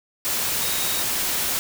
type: tone in noise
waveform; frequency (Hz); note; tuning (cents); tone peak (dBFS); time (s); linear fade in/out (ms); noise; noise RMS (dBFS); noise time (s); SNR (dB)
sine; 3767; A#7; +17; -32; 0.62-1.02; 0; white; -24; 0.25-1.59; -11
effects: none